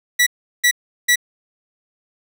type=tone bursts; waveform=sawtooth; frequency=1950 Hz; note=B6; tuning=23 cents flat; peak=-8 dBFS; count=3; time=0.19-1.158 s; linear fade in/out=10 ms; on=76 ms; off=370 ms; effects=none